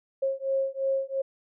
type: beating tone pair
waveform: sine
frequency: 538 / 540.9 Hz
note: C5 / C#5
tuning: +48 / -43 cents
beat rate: 2.9 Hz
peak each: -28 dBFS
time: 0.22-1.22 s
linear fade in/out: 10 ms
effects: none